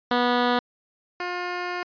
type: tone pair in turn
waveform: 10% pulse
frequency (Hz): 244.5 / 356.1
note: B3 / F4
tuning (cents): -17 / +34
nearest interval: perfect fifth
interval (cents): 651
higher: second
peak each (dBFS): -11 / -19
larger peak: first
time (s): 0.11-0.59 / 1.2-1.83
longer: second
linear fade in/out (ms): 2
effects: resampled to 11025 Hz

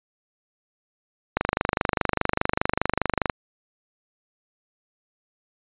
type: click train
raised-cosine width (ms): 0.5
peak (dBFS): -5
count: 49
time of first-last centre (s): 1.37-3.298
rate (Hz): 24.9
effects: resampled to 8000 Hz

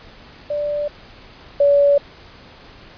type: tone pair in turn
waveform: sine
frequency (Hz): 587.3 / 569.9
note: D5 / C#5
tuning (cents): 0 / +48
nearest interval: minor second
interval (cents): 52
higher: first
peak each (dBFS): -19 / -10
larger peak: second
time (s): 0.5-0.88 / 1.6-1.98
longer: neither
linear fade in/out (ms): 5
effects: pink hiss -43 dBFS RMS until 2.97 s + resampled to 11025 Hz

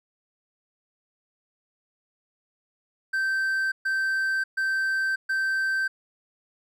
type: tone bursts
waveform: triangle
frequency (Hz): 1556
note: G6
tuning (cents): -13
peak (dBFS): -21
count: 4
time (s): 3.13-5.88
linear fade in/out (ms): 10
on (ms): 590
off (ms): 130
effects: none

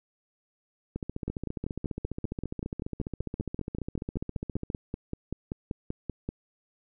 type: two click trains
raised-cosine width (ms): 3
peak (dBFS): -20 / -19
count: 56 / 27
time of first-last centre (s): 0.96-4.701 / 1.28-6.29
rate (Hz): 14.7 / 5.19
effects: none

